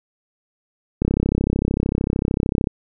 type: click train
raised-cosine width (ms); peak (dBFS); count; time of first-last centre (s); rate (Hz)
3; -5; 56; 1.02-2.672; 33.3
effects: none